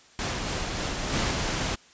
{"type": "noise with tremolo", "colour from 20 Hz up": "pink", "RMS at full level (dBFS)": -29, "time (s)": [0.19, 1.31], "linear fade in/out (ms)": 0, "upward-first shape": "triangle", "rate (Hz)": 3.5, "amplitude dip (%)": 25}
{"type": "noise", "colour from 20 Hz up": "pink", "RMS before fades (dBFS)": -28, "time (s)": [1.12, 1.76], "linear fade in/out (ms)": 20}
{"effects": ["white hiss -55 dBFS RMS until 1.93 s", "resampled to 16000 Hz"]}